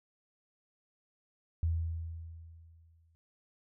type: tone with exponential decay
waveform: sine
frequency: 82.41 Hz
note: E2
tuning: in tune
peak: -26 dBFS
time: 1.63-3.15 s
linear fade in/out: 0 ms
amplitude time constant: 330 ms
effects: none